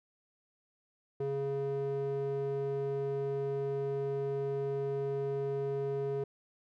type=tone with band-pass filter; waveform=square; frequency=138.59 Hz; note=C#3; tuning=in tune; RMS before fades=-34 dBFS; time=1.2-6.24 s; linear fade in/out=5 ms; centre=380 Hz; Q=2.8; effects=none